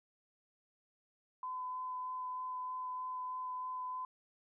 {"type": "tone with vibrato", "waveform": "sine", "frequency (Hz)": 1013, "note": "B5", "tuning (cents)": 44, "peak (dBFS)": -38, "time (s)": [1.43, 4.05], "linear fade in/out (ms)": 2, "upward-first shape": "sine", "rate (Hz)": 3.2, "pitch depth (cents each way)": 8, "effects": []}